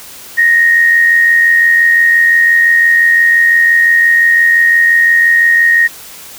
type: tone with amplitude modulation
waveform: sine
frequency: 1864.7 Hz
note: A#6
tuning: in tune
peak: -3 dBFS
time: 0.37-5.88 s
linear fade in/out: 20 ms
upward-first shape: sine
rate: 85.8 Hz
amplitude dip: 45%
effects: white hiss -32 dBFS RMS until 6.38 s